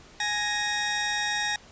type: tone pair together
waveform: 20% pulse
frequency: 832.7 / 1868 Hz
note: G#5 / A#6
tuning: +4 / +3 cents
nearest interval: octave + major second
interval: 1399 cents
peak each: -25 / -22 dBFS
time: 0.2-1.56 s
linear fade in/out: 2 ms
effects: pink hiss -51 dBFS RMS until 1.71 s + resampled to 16000 Hz